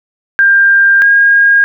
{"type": "tone pair in turn", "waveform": "sine", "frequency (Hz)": [1595, 1625.7], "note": ["G6", "G#6"], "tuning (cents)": [30, -37], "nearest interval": "unison", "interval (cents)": 33, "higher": "second", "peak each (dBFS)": -4, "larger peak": "neither", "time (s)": [[0.39, 1.02], [1.02, 1.64]], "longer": "first", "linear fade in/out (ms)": 0, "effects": []}